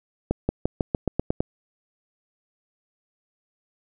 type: accelerating click train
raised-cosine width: 2 ms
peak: -8 dBFS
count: 9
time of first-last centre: 0.31-1.405 s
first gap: 180 ms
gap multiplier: 0.92
effects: none